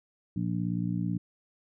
harmonic tone, 58.27 Hz, A#1, in tune, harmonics 2 / 3 / 4 / 5, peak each -33 / -30 / -37 / -36 dBFS, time 0.36-1.18 s, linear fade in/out 5 ms, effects none

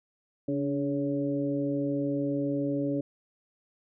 harmonic tone with a mistuned harmonic, 140 Hz, C#3, 18 cents sharp, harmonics 1 / 2 / 3 / 4, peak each -35 / -28 / -36 / -34 dBFS, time 0.48-3.01 s, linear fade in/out 5 ms, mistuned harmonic 2, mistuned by +39 cents, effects none

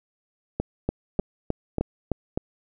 two click trains, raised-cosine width 2 ms, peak -11 / -10 dBFS, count 4 / 5, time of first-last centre 0.6-2.375 / 0.89-2.117 s, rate 1.69 / 3.26 Hz, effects none

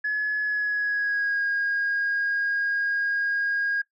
sine tone with pitch glide, 1700 to 1631.7 Hz, G#6 to G#6, +40 to -31 cents, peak -21 dBFS, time 0.04-3.82 s, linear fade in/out 10 ms, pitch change -71 cents, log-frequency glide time 0.41-1.45 s, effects noise-tail reverb RT60 0.1 s tail -19 dB re dry + tanh soft clip ceiling -19 dBFS

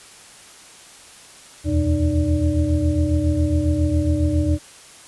sine tone cluster, 77.7 / 85 / 123.6 / 303.7 / 581 Hz, D#2 / F2 / B2 / D#4 / D5, -2 / -46 / +2 / -42 / -19 cents, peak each -22 / -20 / -27 / -21 / -29 dBFS, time 1.64-4.59 s, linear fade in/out 50 ms, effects white hiss -44 dBFS RMS until 5.07 s + resampled to 24000 Hz

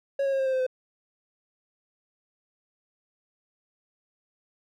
triangle tone with pitch steps, 553 / 546 / 539.1 / 532.3 / 525.6 / 519 / 512.4 Hz, C#5 / C#5 / C#5 / C5 / C5 / C5 / C5, -4 / -26 / -48 / +30 / +8 / -14 / -36 cents, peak -21 dBFS, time 0.19-0.666 s, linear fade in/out 5 ms, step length 68 ms, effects none

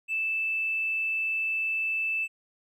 triangle tone, 2637 Hz, E7, in tune, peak -22 dBFS, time 0.08-2.28 s, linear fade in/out 50 ms, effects tanh soft clip ceiling -24 dBFS + resampled to 32000 Hz

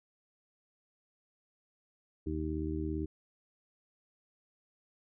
harmonic tone, 77.78 Hz, D#2, in tune, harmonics 1 / 2 / 3 / 4 / 5, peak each -37 / -42 / -45 / -36 / -41 dBFS, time 2.26-3.06 s, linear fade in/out 10 ms, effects none

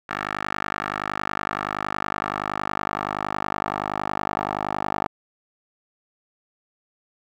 10% pulse tone with band-pass filter sweep, 50.7 Hz, G#1, 41 cents flat, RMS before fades -28 dBFS, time 0.09-5.08 s, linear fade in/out 5 ms, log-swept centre 1500 to 910 Hz, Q 2.1, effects none

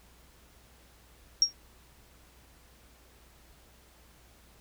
sine tone with exponential decay, 5588 Hz, F8, in tune, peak -15 dBFS, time 1.42-1.53 s, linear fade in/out 1 ms, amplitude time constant 22 ms, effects added 60 Hz sine -60 dBFS peak until 4.6 s + pink hiss -60 dBFS RMS until 4.6 s

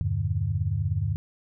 sine chord, E half-diminished seventh, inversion none, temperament just, 82.41 / 98.89 / 118.67 / 148.33 Hz, E2 / G2 / Bb2 / D3, 0 / +16 / +31 / +18 cents, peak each -31 / -26 / -32 / -31 dBFS, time 0.01-1.16 s, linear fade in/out 0 ms, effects none

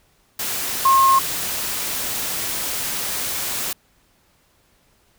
sine tone in noise, 1072 Hz, C6, 42 cents sharp, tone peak -11 dBFS, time 0.85-1.19 s, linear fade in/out 5 ms, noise white, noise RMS -25 dBFS, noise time 0.39-3.73 s, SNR +11 dB, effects pink hiss -60 dBFS RMS until 5.18 s

